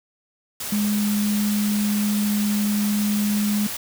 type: tone in noise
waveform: sine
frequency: 207.7 Hz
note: G#3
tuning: in tune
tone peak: -19 dBFS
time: 0.72-3.67 s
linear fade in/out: 5 ms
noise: white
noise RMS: -30 dBFS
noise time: 0.6-3.77 s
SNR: +8 dB
effects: none